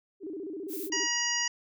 sine tone with vibrato, 350.7 Hz, F4, 7 cents sharp, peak -35 dBFS, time 0.2-1.08 s, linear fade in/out 50 ms, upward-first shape square, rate 15 Hz, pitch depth 200 cents each way
violet noise, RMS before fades -39 dBFS, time 0.68-0.9 s, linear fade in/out 50 ms
harmonic tone, 956 Hz, A#5, 43 cents sharp, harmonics 1 / 2 / 3 / 5 / 6 / 7, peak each -39 / -32 / -35 / -34 / -32 / -36 dBFS, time 0.92-1.48 s, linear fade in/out 5 ms
effects none

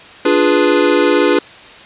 square chord, D diminished seventh, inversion none, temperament equal, 293.7 / 349.2 / 415.3 / 493.9 Hz, D4 / F4 / Ab4 / Cb5, 0 / 0 / 0 / 0 cents, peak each -16 dBFS, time 0.25-1.39 s, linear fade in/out 5 ms, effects white hiss -37 dBFS RMS until 1.85 s + resampled to 8000 Hz

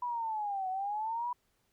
sine linear two-way sweep, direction down then up, 987.8 to 740 to 987.8 Hz, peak -32 dBFS, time 0.02-1.33 s, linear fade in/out 5 ms, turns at 0.69 s, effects pink hiss -75 dBFS RMS until 1.72 s

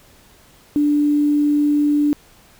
sine tone with quantisation, 293.7 Hz, D4, in tune, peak -13 dBFS, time 0.76-2.13 s, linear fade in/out 0 ms, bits 7, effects pink hiss -50 dBFS RMS until 2.59 s

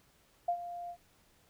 sine tone with ADSR envelope, 698.5 Hz, F5, in tune, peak -26 dBFS, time 0.48-0.97 s, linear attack 7 ms, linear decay 78 ms, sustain -13 dB, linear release 71 ms, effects pink hiss -67 dBFS RMS until 1.49 s

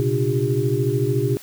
sine tone cluster, 120.9 / 134.5 / 303.6 / 357.6 / 401.4 Hz, B2 / C3 / D#4 / F4 / G4, -36 / +48 / -42 / +41 / +41 cents, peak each -22 / -23 / -28 / -27 / -23 dBFS, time 0-1.37 s, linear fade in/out 0 ms, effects white hiss -43 dBFS RMS until 1.42 s

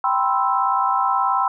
sine chord, C major seventh, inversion second, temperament equal, 784 / 987.8 / 1046.5 / 1318.5 Hz, G5 / B5 / C6 / E6, 0 / 0 / 0 / 0 cents, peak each -22 dBFS, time 0.04-1.48 s, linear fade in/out 2 ms, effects none

